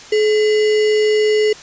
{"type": "tone with sample-and-hold", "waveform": "sine", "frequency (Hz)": 426.9, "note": "G#4", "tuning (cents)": 48, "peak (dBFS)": -11, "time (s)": [0.12, 1.53], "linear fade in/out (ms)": 5, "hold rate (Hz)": 2450, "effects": ["white hiss -37 dBFS RMS until 1.62 s", "resampled to 16000 Hz"]}